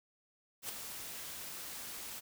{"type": "noise with ADSR envelope", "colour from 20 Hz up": "white", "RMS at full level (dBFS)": -39, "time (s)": [0.62, 2.21], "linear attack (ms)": 68, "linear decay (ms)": 16, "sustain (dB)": -6, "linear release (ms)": 27, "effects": []}